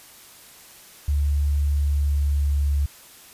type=tone with pitch glide; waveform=sine; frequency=72.2 to 71.41 Hz; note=D2 to D2; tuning=-29 to -48 cents; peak=-18 dBFS; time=1.08-2.86 s; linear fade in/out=5 ms; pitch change=-19 cents; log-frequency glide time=1.67-2.6 s; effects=white hiss -47 dBFS RMS until 3.33 s + resampled to 32000 Hz